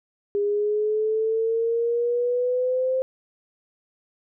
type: exponential sweep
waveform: sine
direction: up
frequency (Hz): 405.7 to 523.3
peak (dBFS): -20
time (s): 0.35-3.02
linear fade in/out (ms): 0
effects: none